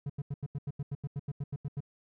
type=tone bursts; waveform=triangle; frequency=141.7 Hz; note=C#3; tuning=38 cents sharp; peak=-30 dBFS; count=15; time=0.06-1.805 s; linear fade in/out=5 ms; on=37 ms; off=85 ms; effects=none